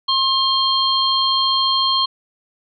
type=tone cluster; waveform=sine; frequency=1066 / 3197 / 4231 Hz; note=C6 / G7 / C8; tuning=+32 / +33 / +19 cents; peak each=-19 dBFS; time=0.08-2.06 s; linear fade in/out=10 ms; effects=none